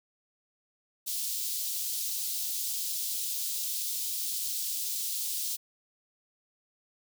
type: high-pass noise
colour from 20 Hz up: white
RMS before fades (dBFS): -33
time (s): 1.06-5.57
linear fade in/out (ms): 20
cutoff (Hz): 3600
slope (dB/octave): 24
effects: none

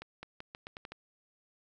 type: accelerating click train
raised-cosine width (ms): 0.3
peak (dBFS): -27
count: 8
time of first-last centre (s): 0.02-0.92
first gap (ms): 210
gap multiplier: 0.83
effects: none

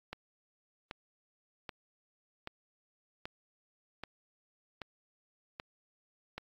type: click train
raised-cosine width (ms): 0.3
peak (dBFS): -24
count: 9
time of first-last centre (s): 0.13-6.38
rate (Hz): 1.28
effects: AAC 48 kbps

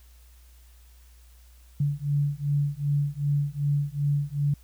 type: beating tone pair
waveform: sine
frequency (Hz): 142.7 / 145.3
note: D3 / D3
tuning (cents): -49 / -18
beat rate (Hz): 2.6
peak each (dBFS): -26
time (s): 1.8-4.54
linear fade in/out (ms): 5
effects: added 60 Hz sine -50 dBFS peak until 4.63 s + white hiss -61 dBFS RMS until 4.63 s

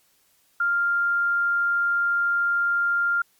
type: tone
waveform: sine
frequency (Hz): 1396.9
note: F6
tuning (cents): 0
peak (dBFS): -19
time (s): 0.6-3.22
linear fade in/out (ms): 5
effects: white hiss -63 dBFS RMS until 3.39 s + MP3 96 kbps

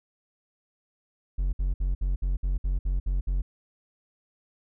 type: tone bursts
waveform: triangle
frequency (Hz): 45.76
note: F#1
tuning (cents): -18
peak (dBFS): -21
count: 10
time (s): 1.38-3.42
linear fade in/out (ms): 10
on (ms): 150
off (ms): 60
effects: none

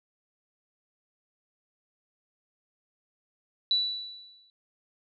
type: tone with exponential decay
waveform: sine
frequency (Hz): 3951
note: B7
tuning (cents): 0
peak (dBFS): -20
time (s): 3.71-4.5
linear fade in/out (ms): 1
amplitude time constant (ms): 170
effects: none

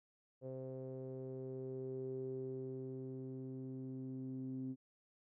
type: tone with low-pass filter sweep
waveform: sawtooth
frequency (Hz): 130.81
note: C3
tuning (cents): 0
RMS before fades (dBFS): -45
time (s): 0.41-4.76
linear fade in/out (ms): 50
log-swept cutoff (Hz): 500 to 280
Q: 7.3
effects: none

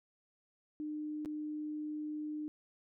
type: tone with dropouts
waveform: sine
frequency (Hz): 302.7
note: D#4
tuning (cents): -48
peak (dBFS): -37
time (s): 0.8-2.48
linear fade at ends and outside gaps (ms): 0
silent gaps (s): 1.249-1.258
effects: none

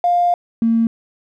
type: tone pair in turn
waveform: triangle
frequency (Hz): 703 / 228.2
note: F5 / A#3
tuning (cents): +11 / -37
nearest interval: octave + perfect fifth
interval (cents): 1948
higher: first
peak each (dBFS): -8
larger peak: neither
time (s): 0.04-0.34 / 0.62-0.87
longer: first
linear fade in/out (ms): 2
effects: tanh soft clip ceiling -10 dBFS

